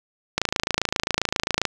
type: click train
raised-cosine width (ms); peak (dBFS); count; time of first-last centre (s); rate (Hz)
0.2; -3; 36; 0.38-1.653; 27.5
effects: none